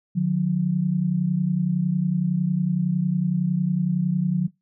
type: tone pair together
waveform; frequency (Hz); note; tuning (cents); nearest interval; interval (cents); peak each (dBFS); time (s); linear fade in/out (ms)
sine; 150.1 / 181; D3 / F#3; +38 / -38; minor third; 324; -24 / -20; 0.15-4.48; 20
effects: noise-tail reverb RT60 0.2 s tail -22 dB re dry